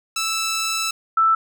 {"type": "tone pair in turn", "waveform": ["10% pulse", "sine"], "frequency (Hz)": [1318.5, 1323.2], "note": ["E6", "E6"], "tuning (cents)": [0, 6], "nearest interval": "unison", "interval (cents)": 6, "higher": "second", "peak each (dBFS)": -13, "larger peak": "neither", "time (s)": [[0.16, 0.91], [1.17, 1.35]], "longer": "first", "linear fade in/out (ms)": 5, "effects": []}